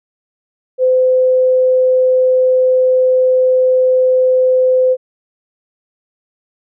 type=tone; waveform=sine; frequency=512 Hz; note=C5; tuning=38 cents flat; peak=-8 dBFS; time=0.78-4.97 s; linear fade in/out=50 ms; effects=none